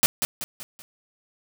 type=noise with echo; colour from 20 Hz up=white; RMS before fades=-17 dBFS; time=0.03-0.06 s; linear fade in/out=0 ms; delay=190 ms; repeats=4; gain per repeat=-7 dB; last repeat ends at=0.82 s; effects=none